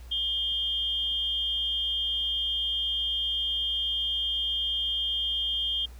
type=tone with amplitude modulation; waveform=sine; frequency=3200 Hz; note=G7; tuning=35 cents sharp; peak=-23 dBFS; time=0.11-5.86 s; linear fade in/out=10 ms; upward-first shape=sine; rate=292 Hz; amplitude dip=60%; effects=added 60 Hz sine -42 dBFS peak until 5.99 s + pink hiss -56 dBFS RMS until 5.99 s